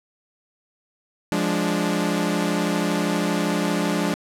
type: chord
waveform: sawtooth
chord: D diminished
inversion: first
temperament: equal with one note detuned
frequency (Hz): 175.12 / 207.7 / 293.7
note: F3 / Ab3 / D4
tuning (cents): +5 / 0 / 0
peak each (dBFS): -21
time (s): 1.32-4.14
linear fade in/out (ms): 0
effects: low-pass 12000 Hz 12 dB/octave